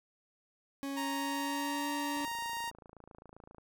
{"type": "tone with pitch glide", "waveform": "40% pulse", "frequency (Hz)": [276.5, 288.1], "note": ["C#4", "D4"], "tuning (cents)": [-4, -33], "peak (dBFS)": -35, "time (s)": [0.83, 2.25], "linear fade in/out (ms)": 0, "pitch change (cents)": 71, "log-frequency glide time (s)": [1.07, 1.9]}
{"type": "tone", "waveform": "sawtooth", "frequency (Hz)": 932.3, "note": "A#5", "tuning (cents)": 0, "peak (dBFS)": -32, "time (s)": [0.96, 2.71], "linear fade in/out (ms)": 20}
{"type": "click train", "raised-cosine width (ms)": 1, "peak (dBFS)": -38, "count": 40, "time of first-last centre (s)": [2.17, 3.583], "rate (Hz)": 27.6}
{"effects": []}